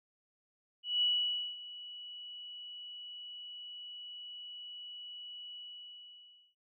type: tone with ADSR envelope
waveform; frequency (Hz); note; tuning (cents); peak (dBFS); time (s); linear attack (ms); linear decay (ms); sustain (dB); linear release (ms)
sine; 2941; F#7; -11; -26; 0.83-6.55; 190; 540; -18; 1000
effects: none